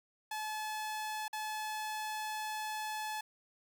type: tone with dropouts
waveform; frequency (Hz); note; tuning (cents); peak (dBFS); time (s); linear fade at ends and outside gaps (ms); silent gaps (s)
sawtooth; 860; A5; -40; -33; 0.31-3.21; 5; 1.281-1.329
effects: 10-bit